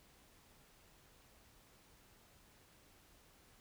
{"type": "silence", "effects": ["pink hiss -66 dBFS RMS until 3.6 s"]}